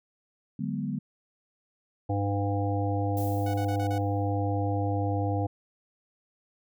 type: chord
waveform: sine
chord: G# half-diminished seventh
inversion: second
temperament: equal with one note detuned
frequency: 146.83 / 187.8 / 207.7 / 246.9 Hz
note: D3 / F#3 / G#3 / B3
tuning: 0 / +26 / 0 / 0 cents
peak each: -34 dBFS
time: 0.59-0.99 s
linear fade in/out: 5 ms
type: harmonic tone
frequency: 100.6 Hz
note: G2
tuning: 45 cents sharp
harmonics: 1 / 3 / 5 / 7 / 8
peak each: -27 / -32 / -34 / -35 / -36 dBFS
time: 2.09-5.47 s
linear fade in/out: 10 ms
type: noise with exponential decay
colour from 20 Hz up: violet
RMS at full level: -40 dBFS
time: 3.17-4.32 s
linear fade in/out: 2 ms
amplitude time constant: 250 ms
type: tone bursts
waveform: sawtooth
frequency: 740 Hz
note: F#5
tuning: in tune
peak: -34 dBFS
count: 5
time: 3.46-3.983 s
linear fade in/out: 5 ms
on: 79 ms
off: 32 ms
effects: none